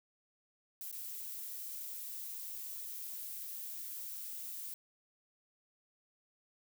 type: noise with dropouts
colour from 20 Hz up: violet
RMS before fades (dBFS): -44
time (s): 0.81-4.74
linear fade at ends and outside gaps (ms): 1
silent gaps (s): 0.915-0.926
effects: none